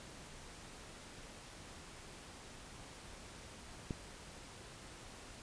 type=click; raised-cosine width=3 ms; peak=-25 dBFS; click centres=3.908 s; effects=pink hiss -53 dBFS RMS until 5.42 s + resampled to 22050 Hz